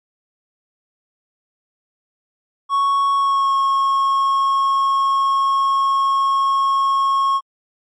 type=tone with pitch glide; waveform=triangle; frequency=1108.7 to 1091.5 Hz; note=C#6 to C#6; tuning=0 to -27 cents; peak=-12 dBFS; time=2.69-7.41 s; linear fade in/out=50 ms; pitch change=-27 cents; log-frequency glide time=3.15-3.54 s; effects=MP3 48 kbps